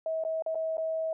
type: tone with dropouts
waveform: sine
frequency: 643 Hz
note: E5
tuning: 43 cents flat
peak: -28 dBFS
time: 0.06-1.13 s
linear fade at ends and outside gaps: 2 ms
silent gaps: 0.238-0.249 / 0.423-0.462 / 0.547-0.554 / 0.771-0.78 s
effects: none